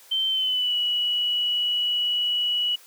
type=tone with pitch glide; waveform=sine; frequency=3108 to 2934 Hz; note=G7 to F#7; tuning=-16 to -15 cents; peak=-21 dBFS; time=0.11-2.76 s; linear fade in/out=10 ms; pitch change=-99 cents; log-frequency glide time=0.28-0.76 s; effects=white hiss -51 dBFS RMS until 2.86 s + high-pass 400 Hz 12 dB/octave